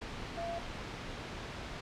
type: tone in noise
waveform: sine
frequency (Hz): 680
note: F5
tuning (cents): -46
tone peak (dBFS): -36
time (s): 0.37-0.59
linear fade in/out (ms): 10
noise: pink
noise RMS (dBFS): -42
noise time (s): 0.01-1.81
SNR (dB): +3
effects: low-pass 4000 Hz 12 dB/octave